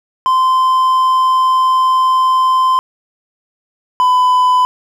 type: tone pair in turn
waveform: triangle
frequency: 1035 / 1003.8 Hz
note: C6 / B5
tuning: -19 / +28 cents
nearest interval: minor second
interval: 53 cents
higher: first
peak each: -7 / -6 dBFS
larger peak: second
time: 0.26-2.79 / 4-4.65 s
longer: first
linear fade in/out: 0 ms
effects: none